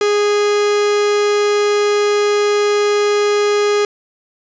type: tone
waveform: 45% pulse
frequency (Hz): 413.3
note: G#4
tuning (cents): -8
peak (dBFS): -12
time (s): 0.01-3.85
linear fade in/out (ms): 2
effects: resampled to 16000 Hz + 8-bit